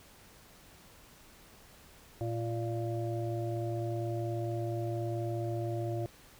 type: harmonic tone with a mistuned harmonic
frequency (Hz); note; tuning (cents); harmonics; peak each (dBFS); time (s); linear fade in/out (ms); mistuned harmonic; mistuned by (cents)
115.1; A#2; -22; 1 / 3 / 5 / 6; -34 / -37 / -41 / -42; 2.21-6.06; 0; 5; +32
effects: pink hiss -57 dBFS RMS until 6.39 s